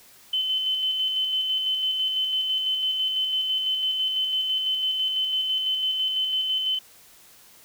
sine tone with tremolo, 3051 Hz, G7, 48 cents flat, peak -21 dBFS, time 0.33-6.79 s, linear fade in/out 5 ms, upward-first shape square, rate 6 Hz, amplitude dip 30%, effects white hiss -52 dBFS RMS until 7.64 s

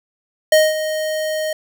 square tone with ADSR envelope, 622.3 Hz, D#5, in tune, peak -8 dBFS, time 0.52-1.53 s, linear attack 4 ms, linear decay 210 ms, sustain -12 dB, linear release 3 ms, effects none

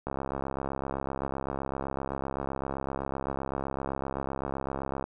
click train, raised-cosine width 1 ms, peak -18 dBFS, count 338, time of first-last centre 0.07-5.041 s, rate 67.8 Hz, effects none

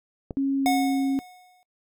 click, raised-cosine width 2 ms, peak -18 dBFS, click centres 0.308 s
sine tone with pitch glide, 273.6 to 271.1 Hz, C#4 to C#4, -23 to -38 cents, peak -21 dBFS, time 0.37-1.19 s, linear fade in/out 0 ms, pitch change -15 cents, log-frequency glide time 0.57-0.64 s
square tone with exponential decay, 730 Hz, F#5, 24 cents flat, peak -20 dBFS, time 0.66-1.63 s, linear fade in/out 0 ms, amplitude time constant 210 ms
effects noise-tail reverb RT60 0.1 s tail -24 dB re dry

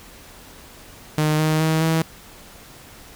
sawtooth tone with pitch steps, 153.4 / 156.08 / 158.81 / 161.59 Hz, D#3 / D#3 / D#3 / E3, -24 / +6 / +36 / -34 cents, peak -13 dBFS, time 1.18-2.02 s, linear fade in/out 0 ms, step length 210 ms, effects pink hiss -44 dBFS RMS until 3.15 s

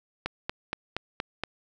click train, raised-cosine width 0.3 ms, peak -13 dBFS, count 6, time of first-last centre 0.26-1.436 s, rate 4.25 Hz, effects none

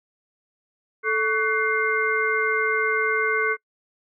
sine tone cluster, 438.9 / 1127 / 1501 / 2107 Hz, A4 / C#6 / F#6 / C7, -4 / +28 / +24 / +12 cents, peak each -25 / -27 / -24 / -25 dBFS, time 1.03-3.57 s, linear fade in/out 50 ms, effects noise-tail reverb RT60 0.1 s tail -25 dB re dry

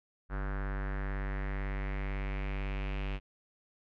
square tone with low-pass filter sweep, 49 Hz, G1, in tune, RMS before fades -35 dBFS, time 0.29-3.2 s, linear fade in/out 50 ms, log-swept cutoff 1500 to 2700 Hz, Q 3.7, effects none

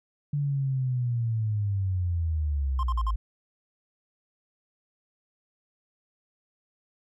sine linear sweep, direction down, 146.2 to 51.8 Hz, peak -24 dBFS, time 0.33-3.16 s, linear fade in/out 5 ms
triangle tone bursts, 1055 Hz, C6, 14 cents sharp, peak -27 dBFS, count 4, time 2.79-3.107 s, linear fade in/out 2 ms, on 41 ms, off 51 ms
effects none

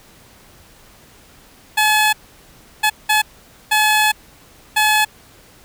15% pulse tone bursts at uneven times, 855 Hz, A5, 50 cents flat, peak -6 dBFS, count 5, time 1.77-2.13 / 2.83-2.9 / 3.09-3.22 / 3.71-4.12 / 4.76-5.05 s, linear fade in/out 10 ms, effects pink hiss -47 dBFS RMS until 5.64 s

